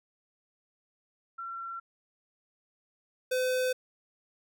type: tone pair in turn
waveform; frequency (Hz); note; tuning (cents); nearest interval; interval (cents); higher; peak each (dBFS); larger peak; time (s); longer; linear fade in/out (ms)
sine / square; 1359 / 509; F6 / C5; -48 / -48; octave + perfect fourth; 1700; first; -36 / -27; second; 1.38-1.8 / 3.31-3.73; neither; 10
effects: none